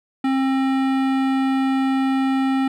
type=tone with hard clipping; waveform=sine; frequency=266.7 Hz; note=C4; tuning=33 cents sharp; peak=-19 dBFS; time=0.24-2.68 s; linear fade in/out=5 ms; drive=17 dB; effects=none